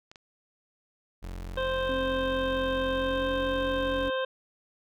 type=clicks; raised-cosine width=0.2 ms; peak=-30 dBFS; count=2; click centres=0.115 / 0.158 s
type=tone; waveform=35% pulse; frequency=44.52 Hz; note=F1; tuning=34 cents sharp; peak=-34 dBFS; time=1.22-4.1 s; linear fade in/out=20 ms
type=harmonic tone; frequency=523 Hz; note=C5; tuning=1 cent flat; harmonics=1 / 2 / 3 / 5 / 6 / 7; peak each=-28 / -35 / -35 / -44 / -41 / -43 dBFS; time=1.57-4.25 s; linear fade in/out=5 ms
type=tone with pitch glide; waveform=sine; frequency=266.7 to 279.2 Hz; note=C4 to C#4; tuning=+33 to +13 cents; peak=-33 dBFS; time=1.89-4.1 s; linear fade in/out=2 ms; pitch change=+80 cents; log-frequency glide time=2.9-3.3 s
effects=none